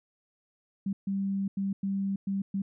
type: tone bursts at uneven times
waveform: sine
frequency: 196 Hz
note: G3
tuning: in tune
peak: -27 dBFS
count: 6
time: 0.86-0.93 / 1.07-1.48 / 1.57-1.73 / 1.83-2.16 / 2.27-2.42 / 2.54-2.62 s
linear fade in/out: 5 ms
effects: none